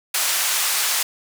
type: band-pass noise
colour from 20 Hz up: white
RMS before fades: -21 dBFS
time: 0.14-1.03 s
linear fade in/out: 5 ms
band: 830 to 12000 Hz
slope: 12 dB/octave
effects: none